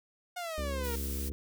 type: exponential sweep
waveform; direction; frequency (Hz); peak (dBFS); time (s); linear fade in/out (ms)
sawtooth; down; 728 to 456.4; -32; 0.36-0.96; 10
type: harmonic tone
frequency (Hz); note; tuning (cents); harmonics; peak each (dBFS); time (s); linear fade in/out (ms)
69.3; C#2; 0; 1 / 3 / 4 / 5 / 6 / 7; -34 / -44 / -46 / -48 / -50 / -51; 0.58-1.32; 0
type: noise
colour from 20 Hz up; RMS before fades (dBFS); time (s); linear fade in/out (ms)
blue; -41; 0.83-1.3; 20
effects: none